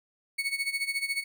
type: tone with tremolo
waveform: 35% pulse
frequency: 2217 Hz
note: C#7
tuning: in tune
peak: -24 dBFS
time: 0.38-1.24 s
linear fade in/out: 10 ms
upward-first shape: sine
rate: 14 Hz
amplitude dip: 80%
effects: none